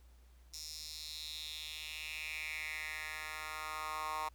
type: tone with high-pass filter sweep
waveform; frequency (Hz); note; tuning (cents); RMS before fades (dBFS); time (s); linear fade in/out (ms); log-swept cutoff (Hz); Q
10% pulse; 155; D#3; -6; -43; 0.53-4.29; 10; 5500 to 1000; 4.1
effects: added 60 Hz sine -58 dBFS peak until 4.34 s + pink hiss -71 dBFS RMS until 4.34 s